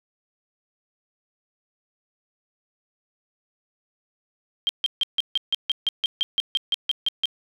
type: tone bursts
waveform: sine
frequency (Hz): 3181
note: G7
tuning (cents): +25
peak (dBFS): -18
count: 16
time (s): 4.67-7.256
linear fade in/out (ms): 0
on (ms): 21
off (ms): 150
effects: none